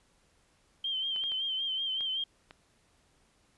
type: tone with vibrato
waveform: sine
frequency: 3136 Hz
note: G7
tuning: in tune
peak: -30 dBFS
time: 0.84-2.24 s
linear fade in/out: 5 ms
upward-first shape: sine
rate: 5.3 Hz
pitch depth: 50 cents each way
type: clicks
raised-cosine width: 0.3 ms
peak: -31 dBFS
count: 5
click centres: 1.162 / 1.238 / 1.319 / 2.008 / 2.509 s
effects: pink hiss -68 dBFS RMS until 3.57 s + resampled to 24000 Hz